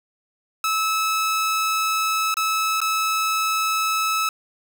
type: tone with dropouts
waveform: sawtooth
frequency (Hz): 1300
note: E6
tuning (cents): -24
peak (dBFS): -16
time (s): 0.64-4.29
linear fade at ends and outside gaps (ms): 2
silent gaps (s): 2.342-2.369 / 2.804-2.815
effects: none